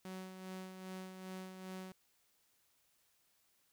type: tone with tremolo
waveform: sawtooth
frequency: 187 Hz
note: F#3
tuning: 19 cents sharp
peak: -40 dBFS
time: 0.05-1.92 s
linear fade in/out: 2 ms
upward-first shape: sine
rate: 2.5 Hz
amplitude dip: 50%
effects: white hiss -75 dBFS RMS until 3.72 s